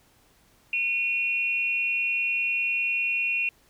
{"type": "tone pair together", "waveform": "sine", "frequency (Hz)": [2455, 2735], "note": ["D#7", "F7"], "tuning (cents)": [-24, -37], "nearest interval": "major second", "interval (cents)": 187, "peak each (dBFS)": -26, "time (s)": [0.73, 3.49], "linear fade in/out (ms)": 2, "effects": ["pink hiss -61 dBFS RMS until 3.69 s"]}